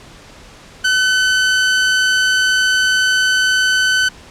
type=tone; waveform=sawtooth; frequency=1514 Hz; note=F#6; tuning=39 cents sharp; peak=-8 dBFS; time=0.84-4.09 s; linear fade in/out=10 ms; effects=pink hiss -40 dBFS RMS until 4.3 s + low-pass 7000 Hz 12 dB/octave

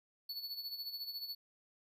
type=tone with tremolo; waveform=square; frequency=4435 Hz; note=C#8; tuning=in tune; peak=-39 dBFS; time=0.29-1.35 s; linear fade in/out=5 ms; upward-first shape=sine; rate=14 Hz; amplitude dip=65%; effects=none

